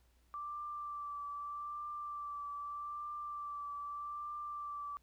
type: tone with vibrato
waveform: sine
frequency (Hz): 1171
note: D6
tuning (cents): -5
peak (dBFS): -40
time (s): 0.34-4.97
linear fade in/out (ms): 0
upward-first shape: triangle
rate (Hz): 0.81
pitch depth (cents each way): 24
effects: added 60 Hz sine -68 dBFS peak until 5.02 s + pink hiss -75 dBFS RMS until 5.02 s